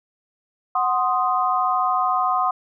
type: chord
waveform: sine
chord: C diminished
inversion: second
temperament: equal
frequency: 740 / 1046.5 / 1244.5 Hz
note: Gb5 / C6 / Eb6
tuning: 0 / 0 / 0 cents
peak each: -22 dBFS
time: 0.75-2.51 s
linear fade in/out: 5 ms
effects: none